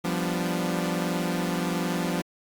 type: chord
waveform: sawtooth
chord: G dominant seventh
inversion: third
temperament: equal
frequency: 174.61 / 196 / 246.9 / 293.7 Hz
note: F3 / G3 / B3 / D4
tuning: 0 / 0 / 0 / 0 cents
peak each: -24 / -29 / -29 / -29 dBFS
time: 0.04-2.22 s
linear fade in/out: 10 ms
effects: Opus 48 kbps